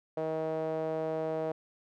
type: tone with band-pass filter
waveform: sawtooth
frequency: 158.8 Hz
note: D#3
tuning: 36 cents sharp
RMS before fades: -33 dBFS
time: 0.17-1.52 s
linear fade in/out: 5 ms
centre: 570 Hz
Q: 4.2
effects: none